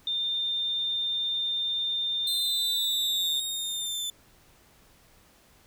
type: tone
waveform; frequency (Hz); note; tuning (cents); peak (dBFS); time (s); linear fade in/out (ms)
sine; 3609; A7; +43; -26; 0.07-3.4; 2
type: exponential sweep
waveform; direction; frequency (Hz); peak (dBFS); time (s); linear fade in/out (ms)
sawtooth; down; 4107 to 3520; -27; 2.27-4.1; 2
effects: pink hiss -59 dBFS RMS until 5.66 s